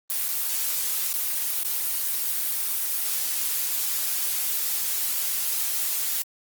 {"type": "noise with dropouts", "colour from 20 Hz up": "blue", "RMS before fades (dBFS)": -26, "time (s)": [0.1, 6.22], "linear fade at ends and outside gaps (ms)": 0, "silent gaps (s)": [[0.283, 0.287], [1.129, 1.139], [1.632, 1.648]], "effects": ["Opus 24 kbps"]}